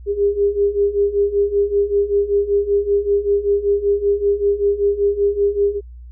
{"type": "beating tone pair", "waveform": "sine", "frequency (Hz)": [401.3, 406.5], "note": ["G4", "G#4"], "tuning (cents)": [41, -37], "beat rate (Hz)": 5.2, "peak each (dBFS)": [-19, -16], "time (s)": [0.06, 5.81], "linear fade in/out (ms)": 50, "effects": ["added 60 Hz sine -34 dBFS peak until 6.11 s"]}